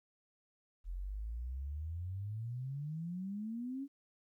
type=exponential sweep; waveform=sine; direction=up; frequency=41.8 to 283.6 Hz; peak=-38 dBFS; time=0.84-3.88 s; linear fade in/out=50 ms; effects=13-bit